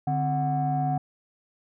sine tone cluster, 147.1 / 262 / 738 Hz, D3 / C4 / F#5, +3 / +2 / -5 cents, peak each -25 / -31 / -25 dBFS, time 0.07-0.98 s, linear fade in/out 5 ms, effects tanh soft clip ceiling -17 dBFS

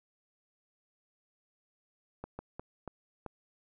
slowing click train, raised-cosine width 1 ms, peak -26 dBFS, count 5, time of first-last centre 2.24-3.263 s, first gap 150 ms, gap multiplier 1.37, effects none

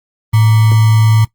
sine tone with sample-and-hold, 110 Hz, A2, in tune, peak -6 dBFS, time 0.33-1.25 s, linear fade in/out 10 ms, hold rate 1050 Hz, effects noise-tail reverb RT60 0.1 s tail -19 dB re dry + Opus 32 kbps

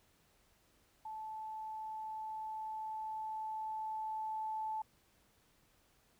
sine tone with level ramp, 872 Hz, A5, 16 cents flat, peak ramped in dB -42 to -36 dBFS, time 1.05-4.82 s, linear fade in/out 5 ms, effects pink hiss -71 dBFS RMS until 6.19 s

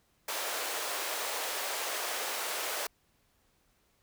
pink high-pass noise, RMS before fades -35 dBFS, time 0.28-2.87 s, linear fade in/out 5 ms, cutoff 470 Hz, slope 24 dB/octave, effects pink hiss -71 dBFS RMS until 4.02 s

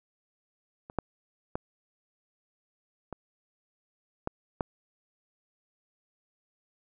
clicks, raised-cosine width 1 ms, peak -29 / -13 / -17 / -23 / -16 / -14 dBFS, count 6, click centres 0.899 / 0.987 / 1.555 / 3.127 / 4.274 / 4.608 s, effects none

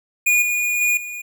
square tone with level steps, 2444 Hz, D#7, 32 cents flat, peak -14 / -19 / -16 / -29 dBFS, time 0.26-1.22 s, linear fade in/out 10 ms, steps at 0.42 / 0.81 / 0.97 s, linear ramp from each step 2 ms, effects none

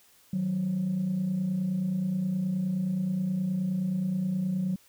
sine tone pair together, 157.19 / 186.7 Hz, D#3 / F#3, +18 / +16 cents, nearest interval minor third, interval 298 cents, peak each -33 / -25 dBFS, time 0.33-4.76 s, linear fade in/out 5 ms, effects tanh soft clip ceiling -22 dBFS + white hiss -60 dBFS RMS until 4.88 s

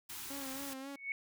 white band-stop noise, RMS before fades -45 dBFS, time 0.09-0.74 s, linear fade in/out 10 ms, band 420 to 750 Hz, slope 96 dB/octave
sawtooth tone with vibrato, 271.9 Hz, C#4, 33 cents flat, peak -39 dBFS, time 0.3-0.96 s, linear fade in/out 5 ms, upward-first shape sine, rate 3.7 Hz, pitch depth 53 cents each way
sine tone with exponential growth, 2217 Hz, C#7, in tune, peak -31 dBFS, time 0.88-1.12 s, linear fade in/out 1 ms, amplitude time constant 51 ms
effects none

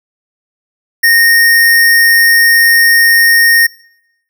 sine tone with sample-and-hold, 1851 Hz, A#6, 13 cents flat, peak -4 dBFS, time 1.03-3.67 s, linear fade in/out 10 ms, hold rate 7350 Hz, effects noise-tail reverb RT60 0.9 s tail -25 dB re dry

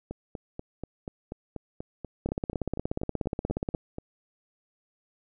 two click trains, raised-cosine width 2 ms, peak -22 / -15 dBFS, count 17 / 26, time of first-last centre 0.11-3.984 / 2.26-3.748 s, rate 4.13 / 16.8 Hz, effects none

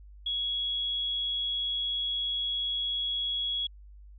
sine tone, 3339 Hz, G#7, 9 cents sharp, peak -28 dBFS, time 0.26-3.67 s, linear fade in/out 5 ms, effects added 50 Hz sine -47 dBFS peak until 4.18 s

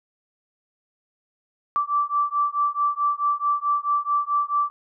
sine beating tone pair, 1163 / 1167.6 Hz, D6 / D6, -17 / -10 cents, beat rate 4.6 Hz, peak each -23 dBFS, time 1.76-4.7 s, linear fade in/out 0 ms, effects none

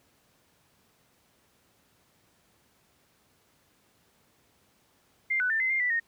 sine tone with pitch steps, 2101 / 1493 / 1786 / 2056 / 2110 / 1973 / 1852 Hz, C7 / F#6 / A6 / C7 / C7 / B6 / A#6, +7 / +15 / +25 / -31 / +14 / -2 / -12 cents, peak -24 dBFS, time 5.3-6 s, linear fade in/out 10 ms, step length 100 ms, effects pink hiss -66 dBFS RMS until 6.07 s + high-pass 80 Hz 12 dB/octave

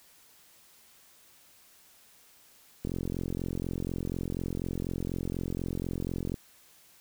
click train, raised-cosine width 3 ms, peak -20 dBFS, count 155, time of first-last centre 2.85-6.342 s, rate 44.1 Hz, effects white hiss -59 dBFS RMS until 7 s

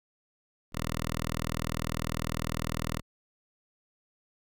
5% pulse tone with notch filter, 40 Hz, D#1, 49 cents sharp, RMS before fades -33 dBFS, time 0.72-3.02 s, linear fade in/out 50 ms, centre 370 Hz, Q 1.1, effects none

